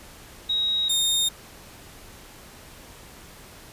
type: tone pair in turn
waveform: sine / sawtooth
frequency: 3800 / 3677 Hz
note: A#7 / A#7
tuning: +33 / -24 cents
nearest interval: minor second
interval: 57 cents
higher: first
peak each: -21 / -17 dBFS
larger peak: second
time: 0.49-0.89 / 0.89-1.29 s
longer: neither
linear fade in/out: 10 ms
effects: pink hiss -46 dBFS RMS until 3.72 s + resampled to 32000 Hz

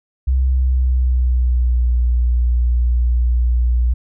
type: tone with pitch glide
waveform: sine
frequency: 64.9 to 60.21 Hz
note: C2 to B1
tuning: -13 to -43 cents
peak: -12 dBFS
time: 0.27-3.94 s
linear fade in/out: 10 ms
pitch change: -130 cents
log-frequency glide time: 0.4-1.94 s
effects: none

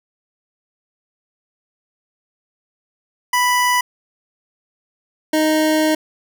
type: tone pair in turn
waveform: 25% pulse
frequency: 987.8 / 311.1 Hz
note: B5 / D#4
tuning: 0 / 0 cents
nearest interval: octave + minor sixth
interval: 2000 cents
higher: first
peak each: -10 dBFS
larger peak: neither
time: 3.33-3.81 / 5.33-5.95 s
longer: second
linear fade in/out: 5 ms
effects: none

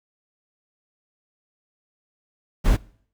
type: noise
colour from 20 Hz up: brown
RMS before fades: -17 dBFS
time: 2.64-2.77 s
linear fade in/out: 20 ms
effects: noise-tail reverb RT60 0.6 s tail -23 dB re dry

